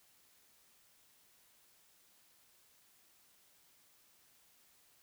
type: silence
effects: white hiss -68 dBFS RMS until 5.02 s